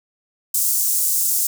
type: high-pass noise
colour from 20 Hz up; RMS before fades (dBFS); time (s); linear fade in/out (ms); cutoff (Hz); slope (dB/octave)
pink; -19; 0.54-1.47; 5; 7200; 24
effects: none